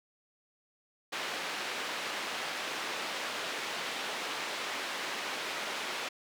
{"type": "band-pass noise", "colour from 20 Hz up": "white", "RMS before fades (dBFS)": -37, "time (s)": [1.12, 6.09], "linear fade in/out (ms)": 10, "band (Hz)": [310, 3100], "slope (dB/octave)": 12, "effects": []}